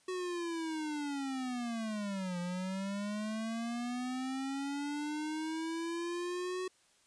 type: linear two-way sweep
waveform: square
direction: down then up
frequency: 372.1 to 174.61 to 372.1 Hz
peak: -36 dBFS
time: 0.08-6.68 s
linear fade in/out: 5 ms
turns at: 2.39 s
effects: white hiss -68 dBFS RMS until 7.06 s + resampled to 22050 Hz